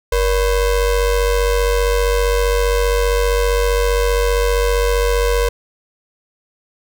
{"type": "ring-modulated tone", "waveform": "square", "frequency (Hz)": 261.6, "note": "C4", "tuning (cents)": 0, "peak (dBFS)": -11, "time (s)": [0.12, 5.49], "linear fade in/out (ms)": 5, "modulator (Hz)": 214, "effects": []}